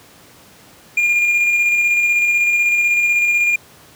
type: tone with tremolo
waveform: triangle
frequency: 2413 Hz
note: D7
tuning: 46 cents sharp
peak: -10 dBFS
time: 0.97-3.56 s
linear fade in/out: 5 ms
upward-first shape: square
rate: 16 Hz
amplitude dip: 25%
effects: pink hiss -45 dBFS RMS until 3.95 s + high-pass 100 Hz 12 dB/octave